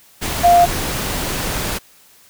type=tone in noise; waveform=sine; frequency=698.5 Hz; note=F5; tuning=in tune; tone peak=-7 dBFS; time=0.43-0.66 s; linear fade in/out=20 ms; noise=pink; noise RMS=-22 dBFS; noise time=0.21-1.79 s; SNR=+12 dB; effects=white hiss -49 dBFS RMS until 2.29 s